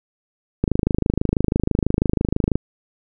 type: click train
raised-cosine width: 3 ms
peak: -4 dBFS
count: 51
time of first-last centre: 0.64-2.556 s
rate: 26.1 Hz
effects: none